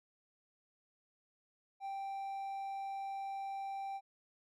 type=tone; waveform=triangle; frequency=784 Hz; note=G5; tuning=in tune; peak=-37 dBFS; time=1.8-4.01 s; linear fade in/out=50 ms; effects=none